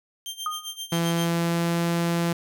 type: tone with tremolo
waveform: sawtooth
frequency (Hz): 3161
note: G7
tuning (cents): +14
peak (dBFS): -27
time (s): 0.26-1.3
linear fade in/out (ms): 0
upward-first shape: sine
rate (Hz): 7.6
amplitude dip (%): 85
type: tone with exponential decay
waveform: sine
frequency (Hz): 1238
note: D#6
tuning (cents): -9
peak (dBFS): -22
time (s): 0.46-0.76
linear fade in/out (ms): 2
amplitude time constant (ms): 64
type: tone with pitch glide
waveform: sawtooth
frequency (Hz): 168.3 to 169.96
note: E3 to F3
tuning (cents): +36 to -47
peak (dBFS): -18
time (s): 0.92-2.33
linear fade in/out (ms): 5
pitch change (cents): +17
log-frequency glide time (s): 1.07-1.82
effects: none